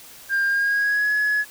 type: tone with pitch glide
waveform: sine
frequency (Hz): 1600 to 1693.2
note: G6 to G#6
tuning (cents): +35 to +33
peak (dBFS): -16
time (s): 0.29-1.45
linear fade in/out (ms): 50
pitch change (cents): +98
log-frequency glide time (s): 0.45-1.13
effects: tanh soft clip ceiling -16 dBFS + white hiss -44 dBFS RMS until 1.5 s